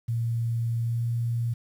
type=tone with pitch glide; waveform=sine; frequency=116.1 to 117.52 Hz; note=A#2 to A#2; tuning=-7 to +14 cents; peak=-24 dBFS; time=0.08-1.54 s; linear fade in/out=10 ms; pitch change=+21 cents; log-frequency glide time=0.81-1.03 s; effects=9-bit